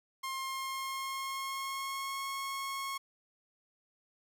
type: tone with pitch glide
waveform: sawtooth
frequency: 1064 to 1092 Hz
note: C6 to C#6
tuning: +29 to -26 cents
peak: -32 dBFS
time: 0.23-2.98 s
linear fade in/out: 10 ms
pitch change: +45 cents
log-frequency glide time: 0.39-2.23 s
effects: none